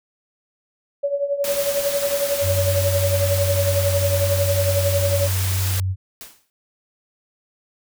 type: tone with tremolo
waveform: sine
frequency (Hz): 566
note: C#5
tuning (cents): +36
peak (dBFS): -16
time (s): 1.03-5.28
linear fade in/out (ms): 10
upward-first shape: triangle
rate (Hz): 11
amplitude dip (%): 80
type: noise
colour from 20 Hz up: white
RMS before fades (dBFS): -27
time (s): 1.44-5.8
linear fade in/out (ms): 2
type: tone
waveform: sine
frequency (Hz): 94.2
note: F#2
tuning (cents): +32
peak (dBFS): -19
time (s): 2.41-5.96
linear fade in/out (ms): 50
type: noise with exponential decay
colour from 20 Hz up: white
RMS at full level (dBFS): -34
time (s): 6.21-6.5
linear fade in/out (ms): 0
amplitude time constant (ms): 62
effects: none